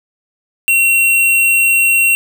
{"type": "tone with sample-and-hold", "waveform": "sine", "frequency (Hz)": 2732, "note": "F7", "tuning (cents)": -39, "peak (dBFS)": -8, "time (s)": [0.68, 2.15], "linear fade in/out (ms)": 0, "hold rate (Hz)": 11025, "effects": []}